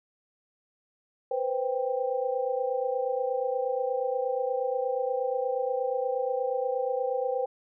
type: tone cluster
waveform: sine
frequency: 491.6 / 520 / 788 Hz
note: B4 / C5 / G5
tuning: -8 / -11 / +9 cents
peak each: -30 / -29 / -33 dBFS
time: 1.31-7.46 s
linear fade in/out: 5 ms
effects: none